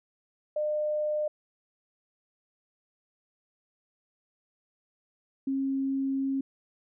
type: tone pair in turn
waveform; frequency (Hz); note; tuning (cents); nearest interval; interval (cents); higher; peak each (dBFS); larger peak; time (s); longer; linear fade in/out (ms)
sine; 604 / 270.3; D5 / C#4; +48 / -44; octave + major second; 1392; first; -26; neither; 0.56-1.28 / 5.47-6.41; second; 5
effects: none